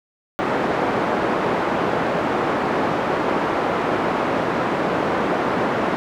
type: band-pass noise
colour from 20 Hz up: pink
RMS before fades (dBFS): -21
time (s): 0.39-5.96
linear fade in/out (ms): 0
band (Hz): 260 to 1300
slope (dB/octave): 12
effects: none